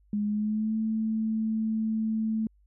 sine tone with pitch glide, 207.7 to 220.1 Hz, G#3 to A3, 0 to +1 cents, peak -25 dBFS, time 0.13-2.47 s, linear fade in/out 2 ms, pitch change +101 cents, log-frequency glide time 0.25-0.76 s, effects added 50 Hz sine -59 dBFS peak until 2.66 s

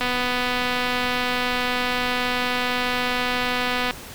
click train, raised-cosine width 0.3 ms, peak -8 dBFS, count 968, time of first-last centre 0.01-3.909 s, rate 248 Hz, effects pink hiss -38 dBFS RMS until 4.14 s

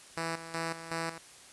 5% pulse tone with tremolo, 164.81 Hz, E3, in tune, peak -21 dBFS, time 0.17-1.18 s, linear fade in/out 2 ms, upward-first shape square, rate 2.7 Hz, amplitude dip 70%, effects white hiss -53 dBFS RMS until 1.52 s + resampled to 24000 Hz

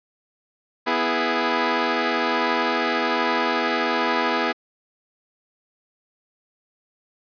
10% pulse chord, E major, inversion second, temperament equal, 246.9 / 329.6 / 415.3 Hz, B3 / E4 / G#4, 0 / 0 / 0 cents, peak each -16 dBFS, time 0.86-4.53 s, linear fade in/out 20 ms, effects resampled to 11025 Hz

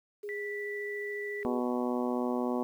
sine tone with vibrato, 411.7 Hz, G#4, 15 cents flat, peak -36 dBFS, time 0.23-1.6 s, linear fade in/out 10 ms, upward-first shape sine, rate 14 Hz, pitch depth 9 cents each way
sine tone, 1968 Hz, B6, 7 cents flat, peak -37 dBFS, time 0.29-1.43 s, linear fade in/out 0 ms
harmonic tone, 123.4 Hz, B2, 1 cent flat, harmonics 2 / 3 / 4 / 5 / 6 / 7 / 8 / 9, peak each -31 / -35 / -37 / -39 / -41 / -42 / -43 / -44 dBFS, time 1.45-2.63 s, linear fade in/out 0 ms
effects 10-bit

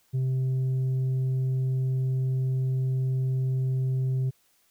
sine tone with tanh clipping, 130.4 Hz, C3, 5 cents flat, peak -24 dBFS, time 0.13-4.31 s, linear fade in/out 20 ms, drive 3 dB, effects white hiss -66 dBFS RMS until 4.7 s

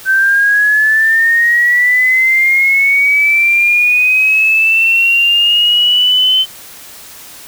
sine linear sweep, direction up, 1538 to 3075 Hz, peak -7 dBFS, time 0.05-6.46 s, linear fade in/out 50 ms, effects white hiss -34 dBFS RMS until 7.47 s

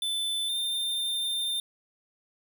square tone pair in turn, 3520 / 3606 Hz, A7 / A7, 0 / +42 cents, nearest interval unison, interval 42 cents, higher second, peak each -28 dBFS, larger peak neither, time 0.02-0.49 / 0.49-1.6 s, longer second, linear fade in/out 2 ms, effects none

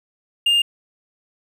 triangle tone, 2814 Hz, F7, 12 cents sharp, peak -12 dBFS, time 0.46-0.62 s, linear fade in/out 5 ms, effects none

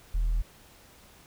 sine tone, 40.55 Hz, E1, 28 cents flat, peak -21 dBFS, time 0.14-0.42 s, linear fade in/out 10 ms, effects tanh soft clip ceiling -22 dBFS + pink hiss -55 dBFS RMS until 1.26 s

